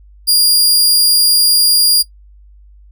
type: tone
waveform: sawtooth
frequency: 4825 Hz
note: D8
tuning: 46 cents sharp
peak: -5 dBFS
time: 0.27-2.03 s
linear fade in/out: 20 ms
effects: noise-tail reverb RT60 0.1 s tail -18 dB re dry + added 50 Hz sine -39 dBFS peak until 2.91 s